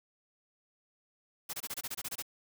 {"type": "noise bursts", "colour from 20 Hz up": "white", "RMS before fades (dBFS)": -38, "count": 11, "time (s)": [1.49, 2.225], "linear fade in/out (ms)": 10, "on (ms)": 45, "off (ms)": 24, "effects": []}